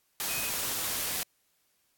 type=tone in noise; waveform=sine; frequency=2509 Hz; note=D#7; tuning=14 cents sharp; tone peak=-37 dBFS; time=0.29-0.49 s; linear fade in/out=0 ms; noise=white; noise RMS=-32 dBFS; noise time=0.2-1.23 s; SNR=-8 dB; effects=white hiss -72 dBFS RMS until 1.97 s + AAC 64 kbps